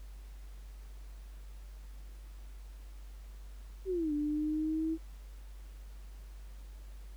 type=exponential two-way sweep; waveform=sine; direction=down then up; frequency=392 to 293.5 to 324.2 Hz; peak=-30 dBFS; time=3.85-4.98 s; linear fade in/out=50 ms; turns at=4.13 s; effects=added 49 Hz sine -45 dBFS peak until 7.16 s + pink hiss -63 dBFS RMS until 7.16 s